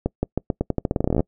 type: accelerating click train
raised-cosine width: 2 ms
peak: -7 dBFS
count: 20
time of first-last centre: 0.06-1.205 s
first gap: 170 ms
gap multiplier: 0.86
effects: noise-tail reverb RT60 0.1 s tail -26 dB re dry